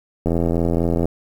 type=click train; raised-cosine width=2 ms; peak=-7 dBFS; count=68; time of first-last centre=0.26-1.056 s; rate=84.2 Hz; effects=7-bit